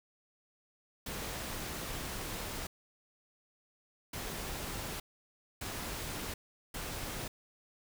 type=noise bursts at uneven times; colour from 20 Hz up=pink; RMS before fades=-40 dBFS; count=4; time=1.06-2.67 / 4.13-5 / 5.61-6.34 / 6.74-7.28 s; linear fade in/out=5 ms; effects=none